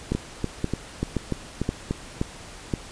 two click trains, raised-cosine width 3 ms, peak -11 / -10 dBFS, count 7 / 6, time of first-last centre 0.15-1.91 / 0.12-2.738 s, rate 3.41 / 1.91 Hz, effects pink hiss -42 dBFS RMS until 2.91 s + resampled to 22050 Hz

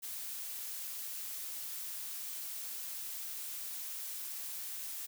blue noise, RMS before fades -42 dBFS, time 0.02-5.07 s, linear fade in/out 20 ms, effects none

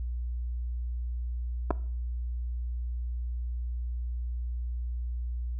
clicks, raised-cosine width 1 ms, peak -13 dBFS, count 2, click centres 1.706 / 1.709 s, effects noise-tail reverb RT60 0.5 s tail -20 dB re dry + added 60 Hz sine -30 dBFS peak until 5.59 s

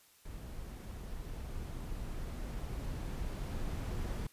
brown noise with level ramp, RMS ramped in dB -45 to -36 dBFS, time 0.25-4.27 s, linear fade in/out 5 ms, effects white hiss -64 dBFS RMS until 4.32 s + resampled to 32000 Hz

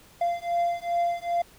triangle beating tone pair, 690 / 692.5 Hz, F5 / F5, -21 / -15 cents, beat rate 2.5 Hz, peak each -25 / -25 dBFS, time 0.21-1.42 s, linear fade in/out 5 ms, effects pink hiss -54 dBFS RMS until 1.58 s

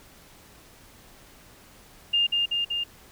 sine tone with echo, 2812 Hz, F7, 11 cents sharp, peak -19 dBFS, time 2.13-2.27 s, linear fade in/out 10 ms, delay 190 ms, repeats 3, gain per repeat -2 dB, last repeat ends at 2.84 s, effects pink hiss -52 dBFS RMS until 3.11 s

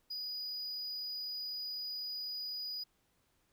triangle tone, 4932 Hz, D#8, 16 cents flat, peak -37 dBFS, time 0.1-2.84 s, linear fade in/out 10 ms, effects pink hiss -75 dBFS RMS until 3.52 s

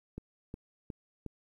click train, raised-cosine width 3 ms, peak -27 dBFS, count 4, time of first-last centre 0.18-1.263 s, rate 2.77 Hz, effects 11-bit

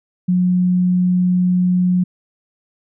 sine tone, 180.7 Hz, F#3, 41 cents flat, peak -12 dBFS, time 0.28-2.04 s, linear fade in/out 10 ms, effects none

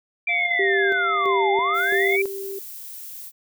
sine linear two-way sweep, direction down then up, 2368 to 786 to 2368 Hz, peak -20 dBFS, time 0.27-2.22 s, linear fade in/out 5 ms, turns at 1.52 s
harmonic tone, 698 Hz, F5, 1 cent flat, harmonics 1 / 3 / 5, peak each -29 / -26 / -35 dBFS, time 0.28-2.17 s, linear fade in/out 20 ms
sine tone with tremolo, 392 Hz, G4, in tune, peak -20 dBFS, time 0.59-2.59 s, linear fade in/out 5 ms, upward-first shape square, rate 1.5 Hz, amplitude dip 65%
violet noise, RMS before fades -37 dBFS, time 1.73-3.32 s, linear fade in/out 50 ms
effects none

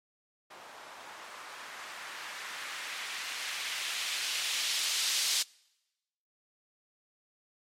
violet noise with low-pass filter sweep, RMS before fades -36 dBFS, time 0.5-5.43 s, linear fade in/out 10 ms, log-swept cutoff 830 to 4600 Hz, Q 1.1, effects noise-tail reverb RT60 1.0 s tail -26 dB re dry + MP3 64 kbps

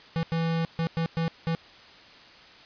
square tone bursts at uneven times, 164.81 Hz, E3, in tune, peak -25 dBFS, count 6, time 0.16-0.23 / 0.32-0.65 / 0.79-0.87 / 0.97-1.06 / 1.17-1.28 / 1.47-1.55 s, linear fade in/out 0 ms, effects white hiss -50 dBFS RMS until 2.65 s + resampled to 11025 Hz

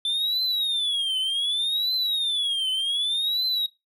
triangle tone with vibrato, 3520 Hz, A7, in tune, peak -21 dBFS, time 0.05-3.66 s, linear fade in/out 2 ms, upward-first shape triangle, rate 0.66 Hz, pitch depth 260 cents each way, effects noise-tail reverb RT60 0.2 s tail -18 dB re dry

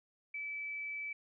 sine tone, 2306 Hz, D7, 32 cents flat, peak -38 dBFS, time 0.34-1.13 s, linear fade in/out 5 ms, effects none

